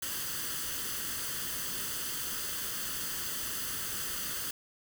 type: noise with comb filter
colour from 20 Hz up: white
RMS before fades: -36 dBFS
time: 0.02-4.51 s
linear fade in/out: 5 ms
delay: 0.64 ms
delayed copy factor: +0.65
effects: none